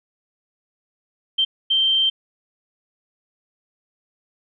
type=tone bursts at uneven times; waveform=sine; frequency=3136 Hz; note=G7; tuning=in tune; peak=-15 dBFS; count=2; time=1.38-1.45 / 1.7-2.1 s; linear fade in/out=10 ms; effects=none